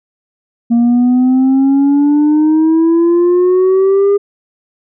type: exponential sweep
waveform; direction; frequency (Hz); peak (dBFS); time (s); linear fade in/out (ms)
sine; up; 233.1 to 406.4; -4; 0.7-4.18; 20
effects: tanh soft clip ceiling -6 dBFS